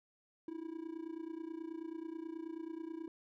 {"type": "tone with amplitude modulation", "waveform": "triangle", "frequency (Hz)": 325.7, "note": "E4", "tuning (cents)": -21, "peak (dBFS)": -36, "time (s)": [0.48, 3.08], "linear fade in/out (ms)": 2, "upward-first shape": "sine", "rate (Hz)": 29.3, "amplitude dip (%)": 85, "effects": []}